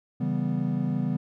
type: chord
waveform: triangle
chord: C# half-diminished seventh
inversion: none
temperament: equal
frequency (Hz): 138.59 / 164.81 / 196 / 246.9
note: C#3 / E3 / G3 / B3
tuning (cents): 0 / 0 / 0 / 0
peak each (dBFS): -28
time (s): 0.2-1.17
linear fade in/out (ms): 10
effects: none